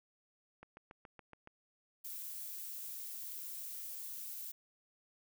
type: click train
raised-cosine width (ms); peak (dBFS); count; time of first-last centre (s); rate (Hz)
0.5; -37; 7; 0.63-1.474; 7.11
type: noise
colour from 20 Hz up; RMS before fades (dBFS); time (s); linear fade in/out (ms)
violet; -45; 2.04-4.52; 10
effects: none